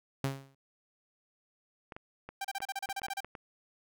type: tone with exponential decay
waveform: sawtooth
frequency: 136.2 Hz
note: C#3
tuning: 30 cents flat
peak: -23 dBFS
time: 0.24-0.55 s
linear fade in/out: 2 ms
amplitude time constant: 66 ms
type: clicks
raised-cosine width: 0.5 ms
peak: -28 dBFS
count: 9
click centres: 1.922 / 1.965 / 2.29 / 2.604 / 2.89 / 3.018 / 3.084 / 3.246 / 3.352 s
type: tone bursts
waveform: sawtooth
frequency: 786 Hz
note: G5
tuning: 4 cents sharp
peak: -30 dBFS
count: 12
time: 2.41-3.205 s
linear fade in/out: 5 ms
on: 36 ms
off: 33 ms
effects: none